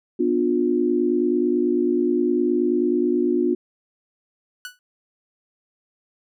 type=chord; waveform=sine; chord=B diminished; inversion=none; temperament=just; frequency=246.9 / 296.3 / 355.6 Hz; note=B3 / D4 / F4; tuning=0 / +15 / +31 cents; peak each=-23 / -23 / -20 dBFS; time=0.19-3.55 s; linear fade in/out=10 ms
type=tone with exponential decay; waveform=sawtooth; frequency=1480 Hz; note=F#6; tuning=in tune; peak=-25 dBFS; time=4.65-4.79 s; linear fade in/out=1 ms; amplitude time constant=30 ms
effects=none